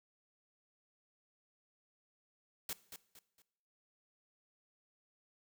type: noise with echo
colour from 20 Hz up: white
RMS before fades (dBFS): -40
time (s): 2.69-2.73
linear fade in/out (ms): 2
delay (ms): 230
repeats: 3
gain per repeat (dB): -9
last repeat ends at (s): 3.42
effects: noise-tail reverb RT60 0.8 s tail -19 dB re dry